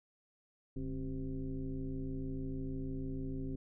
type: tone with frequency modulation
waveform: sine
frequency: 146.83 Hz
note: D3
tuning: in tune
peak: -36 dBFS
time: 0.76-3.56 s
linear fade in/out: 5 ms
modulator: 120 Hz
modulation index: 1.6
effects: none